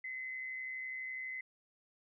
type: tone with amplitude modulation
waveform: sine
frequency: 2042 Hz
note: C7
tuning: 43 cents flat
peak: -37 dBFS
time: 0.04-1.41 s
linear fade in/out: 5 ms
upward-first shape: sine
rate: 132 Hz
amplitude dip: 50%
effects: none